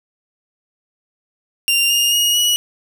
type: tone with pitch steps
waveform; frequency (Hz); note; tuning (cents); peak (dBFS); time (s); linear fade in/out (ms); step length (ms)
sawtooth; 2784 / 2829 / 2876 / 2922; F7 / F7 / F#7 / F#7; -6 / +22 / -50 / -22; -10; 1.68-2.56; 0; 220
effects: none